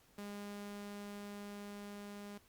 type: tone with level ramp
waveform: sawtooth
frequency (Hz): 204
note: G#3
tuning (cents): -31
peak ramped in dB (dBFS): -40 to -43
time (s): 0.18-2.38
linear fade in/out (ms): 5
effects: pink hiss -68 dBFS RMS until 2.48 s + Opus 48 kbps